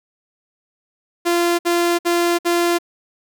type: tone bursts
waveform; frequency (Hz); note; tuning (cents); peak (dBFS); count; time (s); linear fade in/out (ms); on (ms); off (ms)
sawtooth; 345; F4; -21; -11; 4; 1.25-2.787; 20; 340; 59
effects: none